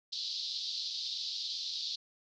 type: band-pass noise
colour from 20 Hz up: pink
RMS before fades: -38 dBFS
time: 0.12-1.96 s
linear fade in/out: 10 ms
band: 3700 to 4900 Hz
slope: 48 dB/octave
effects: none